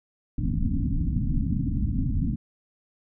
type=low-pass noise; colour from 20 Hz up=pink; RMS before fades=-25 dBFS; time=0.38-2.36 s; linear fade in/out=5 ms; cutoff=290 Hz; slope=96 dB/octave; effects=none